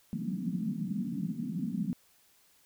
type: band-pass noise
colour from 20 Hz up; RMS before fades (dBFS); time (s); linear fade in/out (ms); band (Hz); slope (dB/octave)
pink; -34; 0.13-1.93; 0; 170 to 240; 48
effects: white hiss -65 dBFS RMS until 2.65 s